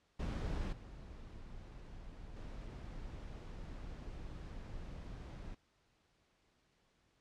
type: noise with level steps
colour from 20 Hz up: brown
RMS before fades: -38 / -51 / -47 dBFS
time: 0.19-5.55 s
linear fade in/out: 10 ms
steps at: 0.72 / 2.36 s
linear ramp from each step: 10 ms
effects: pink hiss -75 dBFS RMS until 7.2 s + low-pass 6000 Hz 12 dB/octave